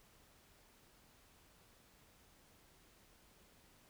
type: silence
effects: pink hiss -67 dBFS RMS until 3.89 s